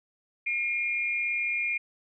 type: tone pair together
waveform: sine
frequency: 2147 / 2409 Hz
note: C7 / D7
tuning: +44 / +43 cents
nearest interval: major second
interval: 199 cents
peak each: -32 / -27 dBFS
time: 0.46-1.78 s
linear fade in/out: 10 ms
effects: none